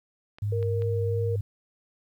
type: clicks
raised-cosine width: 0.3 ms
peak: -30 dBFS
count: 3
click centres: 0.385 / 0.628 / 0.821 s
type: tone with vibrato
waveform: sine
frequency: 102.7 Hz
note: G#2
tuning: 19 cents flat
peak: -25 dBFS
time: 0.42-1.41 s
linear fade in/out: 5 ms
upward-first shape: triangle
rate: 2.8 Hz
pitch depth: 24 cents each way
type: tone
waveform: sine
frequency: 466.2 Hz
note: A#4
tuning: in tune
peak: -28 dBFS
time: 0.52-1.36 s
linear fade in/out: 5 ms
effects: 10-bit